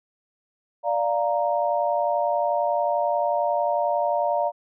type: chord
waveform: sine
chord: Bb major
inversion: first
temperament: equal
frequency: 587.3 / 698.5 / 932.3 Hz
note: D5 / F5 / Bb5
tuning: 0 / 0 / 0 cents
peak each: -24 / -24 / -26 dBFS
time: 0.83-4.52 s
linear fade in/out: 50 ms
effects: none